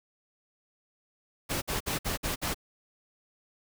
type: noise bursts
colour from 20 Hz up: pink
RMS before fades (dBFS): -31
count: 6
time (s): 1.49-2.545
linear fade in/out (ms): 20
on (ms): 130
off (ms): 55
effects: none